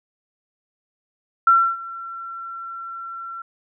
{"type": "tone with ADSR envelope", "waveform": "sine", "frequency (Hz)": 1356, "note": "E6", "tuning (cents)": 49, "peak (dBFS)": -9, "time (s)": [1.47, 3.42], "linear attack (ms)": 4, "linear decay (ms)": 290, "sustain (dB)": -21, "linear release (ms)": 4, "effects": []}